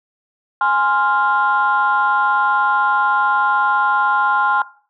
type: chord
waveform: sine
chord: F minor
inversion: first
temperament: equal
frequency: 830.6 / 1046.5 / 1396.9 Hz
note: Ab5 / C6 / F6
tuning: 0 / 0 / 0 cents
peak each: -17 dBFS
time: 0.61-4.62 s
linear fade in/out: 2 ms
effects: noise-tail reverb RT60 0.4 s tail -17 dB re dry + tanh soft clip ceiling -6 dBFS